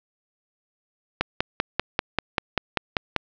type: click train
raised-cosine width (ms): 0.3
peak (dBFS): -4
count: 11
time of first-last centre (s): 1.21-3.163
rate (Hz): 5.12
effects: low-pass 5000 Hz 12 dB/octave